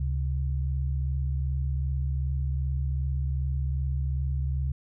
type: tone pair together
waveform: sine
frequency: 70.5 / 133.09 Hz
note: C#2 / C3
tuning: +30 / +30 cents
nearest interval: major seventh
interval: 1100 cents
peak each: -26 / -31 dBFS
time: 0-4.72 s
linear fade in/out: 5 ms
effects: none